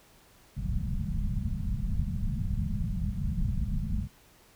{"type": "low-pass noise", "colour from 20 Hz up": "pink", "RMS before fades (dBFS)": -30, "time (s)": [0.56, 4.08], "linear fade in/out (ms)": 20, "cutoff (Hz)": 220, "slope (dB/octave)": 96, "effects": ["pink hiss -59 dBFS RMS until 4.55 s"]}